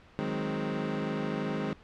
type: chord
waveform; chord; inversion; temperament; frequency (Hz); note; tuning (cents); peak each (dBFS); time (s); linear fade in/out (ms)
25% pulse; Ab dominant seventh; second; equal; 155.56 / 185 / 207.7 / 261.6; Eb3 / Gb3 / Ab3 / C4; 0 / 0 / 0 / 0; -32 / -36 / -30 / -33; 0.19-1.73; 0
effects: pink hiss -56 dBFS RMS until 1.83 s + low-pass 3000 Hz 12 dB/octave